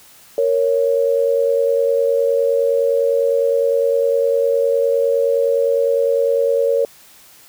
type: tone pair together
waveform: sine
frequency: 464.6 / 554.4 Hz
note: A#4 / C#5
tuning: -6 / 0 cents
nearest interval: minor third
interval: 306 cents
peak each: -16 dBFS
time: 0.38-6.85 s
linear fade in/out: 2 ms
effects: white hiss -46 dBFS RMS until 7.48 s